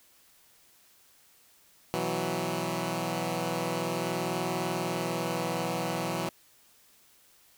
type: chord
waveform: 10% pulse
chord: B suspended fourth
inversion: none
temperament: equal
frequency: 123.47 / 164.81 / 185 Hz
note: B2 / E3 / F#3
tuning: 0 / 0 / 0 cents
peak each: -29 / -24 / -25 dBFS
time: 1.94-6.29 s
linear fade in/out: 0 ms
effects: white hiss -61 dBFS RMS until 7.57 s